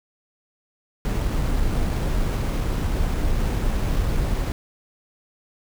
brown noise with sample-and-hold, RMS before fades -22 dBFS, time 1.05-4.52 s, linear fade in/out 0 ms, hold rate 8820 Hz, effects none

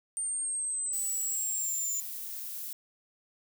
sine exponential sweep, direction down, 8830 to 7050 Hz, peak -30 dBFS, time 0.17-2 s, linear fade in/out 0 ms
violet noise, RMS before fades -39 dBFS, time 0.93-2.73 s, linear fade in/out 2 ms
effects none

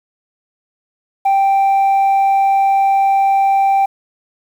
sine tone, 784 Hz, G5, in tune, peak -7 dBFS, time 1.25-3.86 s, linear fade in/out 10 ms, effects tanh soft clip ceiling -9 dBFS + 7-bit

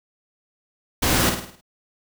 pink noise with echo, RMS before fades -20 dBFS, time 1.02-1.3 s, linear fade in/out 10 ms, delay 52 ms, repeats 6, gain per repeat -6 dB, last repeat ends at 1.612 s, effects none

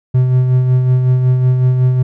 triangle tone with tremolo, 127.4 Hz, C3, 46 cents flat, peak -5 dBFS, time 0.14-2.03 s, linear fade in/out 10 ms, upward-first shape sine, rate 5.4 Hz, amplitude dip 40%, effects none

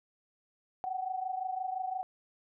sine tone pair together, 744.2 / 770 Hz, F#5 / G5, +10 / -31 cents, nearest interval minor second, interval 59 cents, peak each -34 / -38 dBFS, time 0.84-2.03 s, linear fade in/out 0 ms, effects none

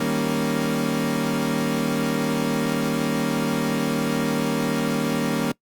30% pulse chord, Eb dominant seventh, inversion none, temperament equal, 155.56 / 196 / 233.1 / 277.2 Hz, Eb3 / G3 / Bb3 / Db4, 0 / 0 / 0 / 0 cents, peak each -26 / -26 / -22 / -24 dBFS, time 0-5.52 s, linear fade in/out 5 ms, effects noise-tail reverb RT60 0.1 s tail -22 dB re dry + Opus 48 kbps

